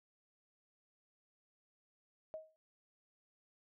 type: tone with exponential decay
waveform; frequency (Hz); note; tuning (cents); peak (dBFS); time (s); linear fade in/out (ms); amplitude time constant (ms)
sine; 631; D#5; +24; -39; 2.34-2.56; 0; 47
effects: none